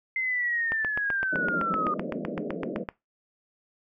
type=linear sweep; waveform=sine; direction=down; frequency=2081 to 1214 Hz; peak=-25 dBFS; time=0.16-1.94 s; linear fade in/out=2 ms
type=click train; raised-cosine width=0.5 ms; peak=-16 dBFS; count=18; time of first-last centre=0.72-2.888 s; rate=7.84 Hz
type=band-pass noise; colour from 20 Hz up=pink; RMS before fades=-33 dBFS; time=1.32-2.84 s; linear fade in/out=10 ms; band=160 to 640 Hz; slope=96 dB/octave
effects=noise-tail reverb RT60 0.2 s tail -21 dB re dry